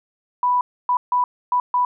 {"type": "tone bursts at uneven times", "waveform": "sine", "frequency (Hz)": 987.8, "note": "B5", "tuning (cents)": 0, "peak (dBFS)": -15, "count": 5, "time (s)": [[0.43, 0.61], [0.89, 0.97], [1.12, 1.24], [1.52, 1.6], [1.74, 1.85]], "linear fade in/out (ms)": 2, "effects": []}